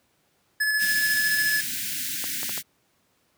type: tone with tremolo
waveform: square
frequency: 1714 Hz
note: A6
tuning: 46 cents flat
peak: -21 dBFS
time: 0.6-1.61 s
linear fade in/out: 10 ms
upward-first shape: square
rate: 14 Hz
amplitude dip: 25%
type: band-stop noise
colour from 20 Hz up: white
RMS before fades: -30 dBFS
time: 0.78-2.63 s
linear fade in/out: 50 ms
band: 320 to 1500 Hz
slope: 96 dB/octave
type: clicks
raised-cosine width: 0.5 ms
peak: -20 dBFS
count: 4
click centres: 2.241 / 2.431 / 2.494 / 2.578 s
effects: pink hiss -67 dBFS RMS until 3.37 s + high-pass 100 Hz 12 dB/octave